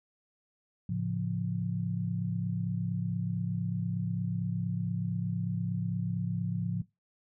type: chord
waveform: sine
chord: A augmented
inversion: none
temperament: equal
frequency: 110 / 138.59 / 174.61 Hz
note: A2 / C#3 / E#3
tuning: 0 / 0 / 0 cents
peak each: -34 / -36 / -32 dBFS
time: 0.89-6.82 s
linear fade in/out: 5 ms
effects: noise-tail reverb RT60 0.2 s tail -19 dB re dry